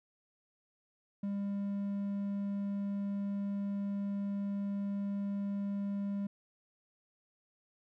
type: tone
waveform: triangle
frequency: 200.3 Hz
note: G3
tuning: 38 cents sharp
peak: -31 dBFS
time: 1.23-6.27 s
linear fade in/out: 5 ms
effects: none